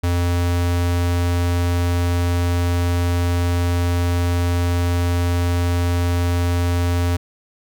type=tone; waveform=square; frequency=87.31 Hz; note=F2; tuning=in tune; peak=-17 dBFS; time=0.03-7.17 s; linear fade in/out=10 ms; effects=none